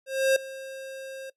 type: tone with ADSR envelope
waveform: square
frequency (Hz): 534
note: C5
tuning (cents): +35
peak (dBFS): -18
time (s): 0.06-1.3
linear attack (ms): 300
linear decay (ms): 4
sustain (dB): -19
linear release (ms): 6
effects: noise-tail reverb RT60 0.1 s tail -20 dB re dry + resampled to 32000 Hz